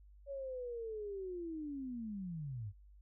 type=linear sweep; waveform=sine; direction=down; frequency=565 to 92 Hz; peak=-40 dBFS; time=0.26-2.73 s; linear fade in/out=50 ms; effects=added 50 Hz sine -57 dBFS peak until 3.01 s